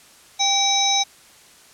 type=harmonic tone with a mistuned harmonic; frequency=768 Hz; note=G5; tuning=36 cents flat; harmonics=1 / 3 / 5 / 7 / 8; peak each=-22 / -28 / -20 / -26 / -22 dBFS; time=0.39-1.04 s; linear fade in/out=20 ms; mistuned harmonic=1; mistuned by=+53 cents; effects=white hiss -49 dBFS RMS until 1.73 s + low-pass 10000 Hz 12 dB/octave